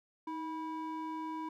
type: ring-modulated tone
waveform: triangle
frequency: 647 Hz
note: E5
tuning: 32 cents flat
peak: -32 dBFS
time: 0.27-1.49 s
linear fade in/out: 5 ms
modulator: 332 Hz
effects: none